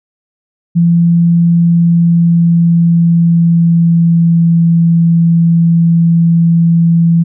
sine tone with pitch glide, 170 to 167.56 Hz, F3 to E3, -46 to +29 cents, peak -5 dBFS, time 0.75-7.24 s, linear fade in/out 20 ms, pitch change -25 cents, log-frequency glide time 1.51-4.59 s, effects none

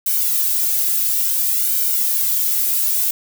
violet noise with flanger, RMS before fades -18 dBFS, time 0.06-3.11 s, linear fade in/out 5 ms, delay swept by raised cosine 1.3 to 2.4 ms, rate 0.58 Hz, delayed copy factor +0.9, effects none

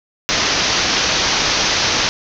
white low-pass noise, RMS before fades -17 dBFS, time 0.29-2.09 s, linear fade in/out 0 ms, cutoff 6300 Hz, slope 96 dB/octave, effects none

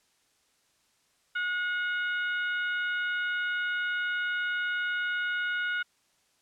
harmonic tone with a mistuned harmonic, 724 Hz, F#5, 38 cents flat, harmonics 2 / 3 / 4 / 5, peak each -28 / -40 / -40 / -45 dBFS, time 1.35-5.83 s, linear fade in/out 10 ms, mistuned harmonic 5, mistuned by +21 cents, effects white hiss -69 dBFS RMS until 6.41 s + low-pass 9000 Hz 12 dB/octave

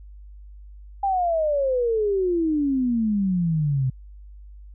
sine exponential sweep, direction down, 805 to 127.1 Hz, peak -19 dBFS, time 1.03-3.9 s, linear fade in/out 5 ms, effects added 50 Hz sine -40 dBFS peak until 4.74 s

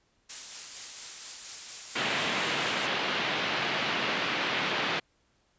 blue noise with tremolo, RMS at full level -35 dBFS, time 0.29-2.87 s, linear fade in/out 10 ms, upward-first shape sine, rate 4.3 Hz, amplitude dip 25%
white band-pass noise, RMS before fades -30 dBFS, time 1.95-5 s, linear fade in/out 10 ms, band 130 to 3400 Hz, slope 24 dB/octave
effects pink hiss -70 dBFS RMS until 5.58 s + resampled to 16000 Hz

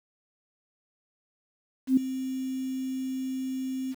sine tone with ADSR envelope, 261.6 Hz, C4, in tune, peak -15 dBFS, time 1.87-3.95 s, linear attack 100 ms, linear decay 5 ms, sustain -14 dB, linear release 36 ms, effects 8-bit

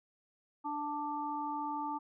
harmonic tone, 294.4 Hz, D4, 4 cents sharp, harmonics 1 / 3 / 4, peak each -41 / -36 / -42 dBFS, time 0.64-1.99 s, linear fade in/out 20 ms, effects none

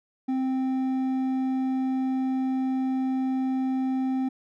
triangle tone with hard clipping, 261.6 Hz, C4, in tune, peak -25 dBFS, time 0.28-4.29 s, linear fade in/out 10 ms, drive 9 dB, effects none

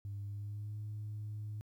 sine tone with pitch glide, 100.9 to 105.79 Hz, G#2 to G#2, -49 to +32 cents, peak -38 dBFS, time 0.05-1.61 s, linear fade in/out 0 ms, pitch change +81 cents, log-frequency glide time 0.21-0.78 s, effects tanh soft clip ceiling -36 dBFS + 12-bit

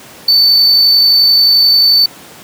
triangle tone with amplitude modulation, 4522 Hz, C#8, 34 cents sharp, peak -3 dBFS, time 0.28-2.06 s, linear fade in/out 5 ms, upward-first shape sine, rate 51.4 Hz, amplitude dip 25%, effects pink hiss -35 dBFS RMS until 2.43 s + high-pass 150 Hz 12 dB/octave

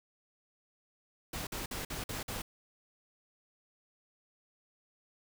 pink noise bursts, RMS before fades -39 dBFS, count 6, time 1.33-2.42 s, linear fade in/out 5 ms, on 140 ms, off 50 ms, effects none

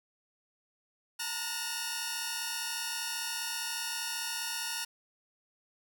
10% pulse tone cluster, 896 / 931 / 1443 / 2600 / 5440 Hz, A5 / A#5 / F#6 / E7 / F8, +31 / -2 / -44 / -24 / -46 cents, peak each -35 / -33 / -30 / -37 / -33 dBFS, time 1.19-4.85 s, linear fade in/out 10 ms, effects none

